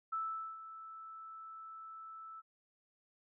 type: tone with ADSR envelope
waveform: sine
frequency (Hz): 1316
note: E6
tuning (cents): -3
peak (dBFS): -34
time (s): 0.12-2.42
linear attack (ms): 11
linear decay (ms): 440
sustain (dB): -13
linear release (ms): 30
effects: none